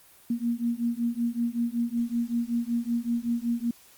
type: beating tone pair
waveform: sine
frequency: 233.1 / 238.4 Hz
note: A#3 / A#3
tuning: 0 / +39 cents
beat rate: 5.3 Hz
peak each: -28 dBFS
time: 0.3-3.71 s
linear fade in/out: 5 ms
effects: white hiss -55 dBFS RMS until 3.97 s + Opus 32 kbps